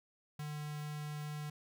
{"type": "tone with notch filter", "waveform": "square", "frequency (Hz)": 149.6, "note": "D3", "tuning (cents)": 32, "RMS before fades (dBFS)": -42, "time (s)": [0.39, 1.5], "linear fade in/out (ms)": 5, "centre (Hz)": 380, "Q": 1, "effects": []}